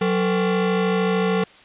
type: ring-modulated tone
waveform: 40% pulse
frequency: 315.3 Hz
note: D#4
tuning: 23 cents sharp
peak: -14 dBFS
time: 0.01-1.44 s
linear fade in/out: 5 ms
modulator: 131 Hz
effects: white hiss -48 dBFS RMS until 1.64 s + resampled to 8000 Hz